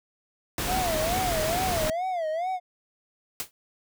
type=noise; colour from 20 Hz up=pink; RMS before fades=-29 dBFS; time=0.58-1.9 s; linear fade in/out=2 ms
type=tone with vibrato; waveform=triangle; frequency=684 Hz; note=F5; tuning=36 cents flat; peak=-24 dBFS; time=0.66-2.6 s; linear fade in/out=50 ms; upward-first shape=sine; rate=2.3 Hz; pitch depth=170 cents each way
type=noise with exponential decay; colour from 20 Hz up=white; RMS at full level=-27 dBFS; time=3.4-3.51 s; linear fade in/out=0 ms; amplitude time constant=22 ms
effects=none